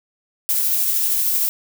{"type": "noise with tremolo", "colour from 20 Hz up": "violet", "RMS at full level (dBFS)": -18, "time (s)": [0.49, 1.49], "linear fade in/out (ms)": 0, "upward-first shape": "triangle", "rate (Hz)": 13, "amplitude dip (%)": 25, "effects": []}